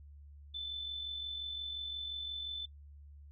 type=tone with amplitude modulation; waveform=sine; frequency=3520 Hz; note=A7; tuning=in tune; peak=-36 dBFS; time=0.54-2.66 s; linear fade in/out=10 ms; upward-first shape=sine; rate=45.7 Hz; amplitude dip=40%; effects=noise-tail reverb RT60 0.1 s tail -24 dB re dry + added 72 Hz sine -51 dBFS peak until 3.31 s